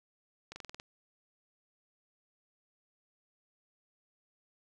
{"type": "slowing click train", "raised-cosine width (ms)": 0.2, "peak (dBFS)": -27, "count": 7, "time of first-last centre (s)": [0.52, 0.799], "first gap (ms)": 40, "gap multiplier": 1.06, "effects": []}